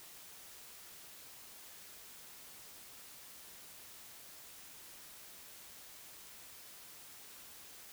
silence, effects white hiss -54 dBFS RMS until 7.92 s

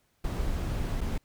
brown noise with dropouts, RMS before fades -30 dBFS, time 0.24-1.18 s, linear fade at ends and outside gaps 5 ms, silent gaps 1.008-1.012 s, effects pink hiss -71 dBFS RMS until 1.24 s

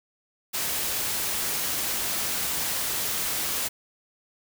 white noise, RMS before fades -28 dBFS, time 0.53-3.69 s, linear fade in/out 20 ms, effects none

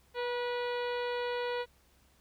harmonic tone with a mistuned harmonic, 487.6 Hz, B4, 22 cents flat, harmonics 1 / 2 / 3 / 4 / 5 / 6 / 7 / 8 / 9, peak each -33 / -39 / -43 / -45 / -47 / -49 / -50 / -51 / -52 dBFS, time 0.14-1.66 s, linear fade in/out 50 ms, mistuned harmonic 2, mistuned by -18 cents, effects added 66 Hz sine -67 dBFS peak until 2.2 s + pink hiss -67 dBFS RMS until 2.2 s

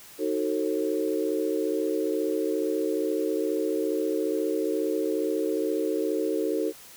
sine chord, D# diminished seventh, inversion none, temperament just, 311.1 / 373.4 / 448 / 537.6 Hz, D#4 / F#4 / A4 / C5, 0 / +16 / +31 / +47 cents, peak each -29 / -30 / -28 / -33 dBFS, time 0.18-6.73 s, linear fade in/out 50 ms, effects white hiss -48 dBFS RMS until 6.96 s

